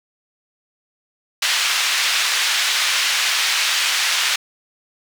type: band-pass noise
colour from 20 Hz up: white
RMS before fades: -19 dBFS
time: 1.42-4.36 s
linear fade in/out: 5 ms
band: 1500 to 4200 Hz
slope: 12 dB/octave
effects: none